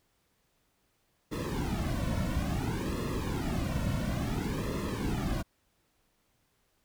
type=noise with flanger; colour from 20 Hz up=brown; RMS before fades=-32 dBFS; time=1.31-5.43 s; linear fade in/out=20 ms; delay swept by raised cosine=1.3 to 2.5 ms; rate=0.58 Hz; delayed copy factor=-1; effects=pink hiss -73 dBFS RMS until 6.84 s